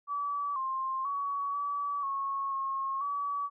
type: tone with pitch steps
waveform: sine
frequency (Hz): 1148 / 1057 / 1127 / 1146 / 1097 / 1083 / 1142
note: D6 / C6 / C#6 / D6 / C#6 / C#6 / D6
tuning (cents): -40 / +17 / +28 / -43 / -18 / -41 / -49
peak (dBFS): -30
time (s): 0.07-3.5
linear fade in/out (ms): 50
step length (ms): 490
effects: none